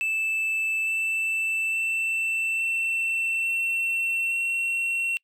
triangle tone with pitch steps, 2637 / 2654 / 2671 / 2688 / 2705 / 2722 Hz, E7 / E7 / E7 / E7 / E7 / F7, 0 / +11 / +22 / +33 / +44 / -45 cents, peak -22 dBFS, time 0.01-5.17 s, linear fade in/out 0 ms, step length 860 ms, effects noise-tail reverb RT60 0.1 s tail -25 dB re dry

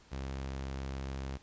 sawtooth tone, 67.1 Hz, C2, 44 cents sharp, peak -33 dBFS, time 0.11-1.38 s, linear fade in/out 20 ms, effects pink hiss -61 dBFS RMS until 1.42 s + resampled to 16000 Hz

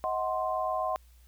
sine chord, C diminished, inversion first, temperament equal with one note detuned, 632.4 / 740 / 1046.5 Hz, Eb5 / Gb5 / C6, +28 / 0 / 0 cents, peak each -32 dBFS, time 0.04-0.96 s, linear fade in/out 0 ms, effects added 60 Hz sine -54 dBFS peak until 1.27 s + white hiss -66 dBFS RMS until 1.27 s

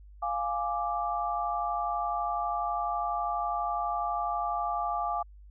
sine chord, D diminished, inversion first, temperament equal, 698.5 / 830.6 / 1174.7 Hz, F5 / Ab5 / D6, 0 / 0 / 0 cents, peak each -32 / -33 / -32 dBFS, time 0.22-5.23 s, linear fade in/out 10 ms, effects added 50 Hz sine -48 dBFS peak until 5.5 s

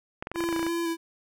clicks, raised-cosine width 0.5 ms, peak -18 dBFS, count 12, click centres 0.225 / 0.271 / 0.316 / 0.359 / 0.406 / 0.439 / 0.489 / 0.527 / 0.563 / 0.594 / 0.629 / 0.666 s
square tone with vibrato, 335 Hz, E4, 28 cents sharp, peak -27 dBFS, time 0.34-0.97 s, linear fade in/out 50 ms, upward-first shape square, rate 2.9 Hz, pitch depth 17 cents each way
effects none

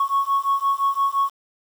sine beating tone pair, 1102 / 1107.8 Hz, C#6 / C#6, -11 / -1 cents, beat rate 5.8 Hz, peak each -20 dBFS, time 0-1.3 s, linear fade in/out 5 ms, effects tanh soft clip ceiling -13 dBFS + 7-bit

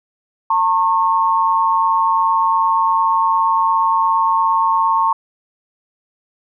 sine tone pair together, 904.3 / 1087 Hz, A5 / C#6, +47 / -34 cents, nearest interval minor third, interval 319 cents, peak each -15 dBFS, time 0.5-5.13 s, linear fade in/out 5 ms, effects none

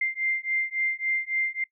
sine beating tone pair, 2093 / 2096.6 Hz, C7 / C7, 0 / +3 cents, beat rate 3.6 Hz, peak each -28 dBFS, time 0.01-1.64 s, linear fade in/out 5 ms, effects noise-tail reverb RT60 0.1 s tail -21 dB re dry

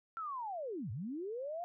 sine linear two-way sweep, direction down then up, 1368 to 92.5 to 718 Hz, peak -38 dBFS, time 0.17-1.64 s, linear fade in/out 0 ms, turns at 0.91 s, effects none

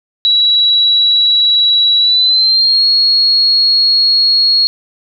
sine tone with pitch glide, 3907 to 4310 Hz, B7 to C#8, -19 to -49 cents, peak -7 dBFS, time 0.25-4.67 s, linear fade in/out 0 ms, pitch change +170 cents, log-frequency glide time 2-2.85 s, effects none

